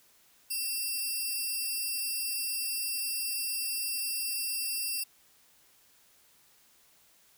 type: tone pair together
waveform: 5% pulse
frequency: 2694 / 4803 Hz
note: E7 / D8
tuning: +37 / +38 cents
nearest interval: minor seventh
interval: 1001 cents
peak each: -26 dBFS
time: 0.5-5.04 s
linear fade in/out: 10 ms
effects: white hiss -63 dBFS RMS until 7.37 s